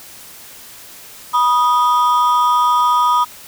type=ring-modulated tone; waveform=triangle; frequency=1108.7 Hz; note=C#6; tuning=in tune; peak=-6 dBFS; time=1.33-3.25 s; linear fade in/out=20 ms; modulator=133 Hz; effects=white hiss -38 dBFS RMS until 3.47 s